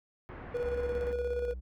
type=low-pass noise; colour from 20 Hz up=pink; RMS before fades=-45 dBFS; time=0.29-1.12 s; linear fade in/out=0 ms; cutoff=2000 Hz; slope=24 dB/octave
type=tone with tremolo; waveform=triangle; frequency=485 Hz; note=B4; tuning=31 cents flat; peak=-27 dBFS; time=0.54-1.54 s; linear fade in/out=10 ms; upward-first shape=square; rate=17 Hz; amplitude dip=40%
type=tone with pitch glide; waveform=triangle; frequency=68.1 to 61.38 Hz; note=C#2 to B1; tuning=-30 to -10 cents; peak=-36 dBFS; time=0.62-1.61 s; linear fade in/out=20 ms; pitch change=-180 cents; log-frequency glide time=1.43-1.48 s
effects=none